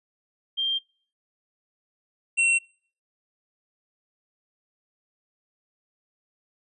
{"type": "tone pair in turn", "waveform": ["sine", "square"], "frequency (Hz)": [3181, 2722], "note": ["G7", "F7"], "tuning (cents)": [25, -45], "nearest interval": "minor third", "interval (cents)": 270, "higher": "first", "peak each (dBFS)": [-23, -19], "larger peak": "second", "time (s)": [[0.57, 0.79], [2.37, 2.59]], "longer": "neither", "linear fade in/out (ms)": 20, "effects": ["noise-tail reverb RT60 0.5 s tail -25 dB re dry", "resampled to 24000 Hz"]}